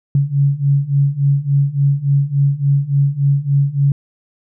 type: beating tone pair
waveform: sine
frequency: 138.59 / 142.09 Hz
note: C#3 / C#3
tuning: 0 / +43 cents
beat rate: 3.5 Hz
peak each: -16 / -14 dBFS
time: 0.15-3.92 s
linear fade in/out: 2 ms
effects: none